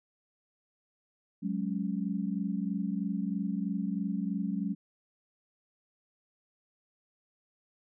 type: chord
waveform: sine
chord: F# suspended second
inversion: none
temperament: just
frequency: 185 / 208.1 / 277.5 Hz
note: F#3 / G#3 / C#4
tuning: 0 / +4 / +2 cents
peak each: -33 / -33 / -37 dBFS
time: 1.42-4.75 s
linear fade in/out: 20 ms
effects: none